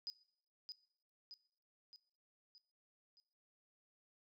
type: tone with echo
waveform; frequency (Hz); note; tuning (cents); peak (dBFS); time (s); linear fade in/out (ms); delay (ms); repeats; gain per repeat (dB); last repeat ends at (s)
sine; 4978; D#8; 0; -40; 0.07-0.1; 0; 620; 5; -5; 3.2
effects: noise-tail reverb RT60 0.7 s tail -21 dB re dry